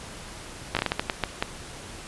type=slowing click train; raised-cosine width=0.3 ms; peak=-7 dBFS; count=10; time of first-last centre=0.75-1.425 s; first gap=17 ms; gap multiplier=1.35; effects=pink hiss -41 dBFS RMS until 2.07 s + resampled to 24000 Hz